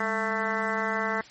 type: harmonic tone with a mistuned harmonic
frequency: 221.7 Hz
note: A3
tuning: 13 cents sharp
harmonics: 1 / 2 / 3 / 4 / 5 / 6 / 7 / 8 / 9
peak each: -34 / -34 / -34 / -34 / -34 / -34 / -34 / -34 / -34 dBFS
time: 0-1.21 s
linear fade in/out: 2 ms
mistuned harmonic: 1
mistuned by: -130 cents
effects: white hiss -49 dBFS RMS until 1.3 s + MP3 32 kbps